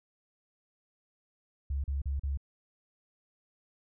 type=tone bursts; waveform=sine; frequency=69.3 Hz; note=C#2; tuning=in tune; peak=-29 dBFS; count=4; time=1.7-2.374 s; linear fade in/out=5 ms; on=140 ms; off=38 ms; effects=none